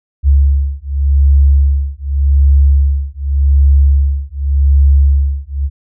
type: beating tone pair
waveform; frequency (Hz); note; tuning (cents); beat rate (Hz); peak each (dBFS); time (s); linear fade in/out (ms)
sine; 69.3 / 70.16; C#2 / C#2; 0 / +21; 0.86; -10; 0.23-5.7; 50
effects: none